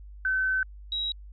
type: tone pair in turn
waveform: sine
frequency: 1527 / 3848 Hz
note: G6 / B7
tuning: -46 / -46 cents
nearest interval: octave + major third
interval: 1600 cents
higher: second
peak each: -23 / -27 dBFS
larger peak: first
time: 0.25-0.63 / 0.92-1.12 s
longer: first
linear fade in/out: 2 ms
effects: added 50 Hz sine -42 dBFS peak until 1.32 s